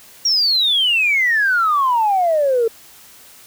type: exponential sweep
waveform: sine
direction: down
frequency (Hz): 5680 to 443.6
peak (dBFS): -12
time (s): 0.25-2.68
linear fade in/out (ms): 5
effects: tanh soft clip ceiling -8 dBFS + white hiss -44 dBFS RMS until 3.46 s